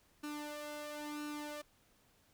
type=tone with flanger; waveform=sawtooth; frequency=297 Hz; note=D4; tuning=20 cents sharp; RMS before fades=-44 dBFS; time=0.23-1.62 s; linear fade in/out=10 ms; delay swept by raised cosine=0.73 to 1.93 ms; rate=0.99 Hz; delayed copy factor=+0.7; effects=pink hiss -70 dBFS RMS until 2.33 s